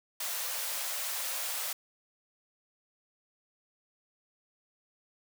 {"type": "high-pass noise", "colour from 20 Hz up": "white", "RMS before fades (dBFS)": -35, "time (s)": [0.2, 1.73], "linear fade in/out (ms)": 5, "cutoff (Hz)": 490, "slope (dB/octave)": 96, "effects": []}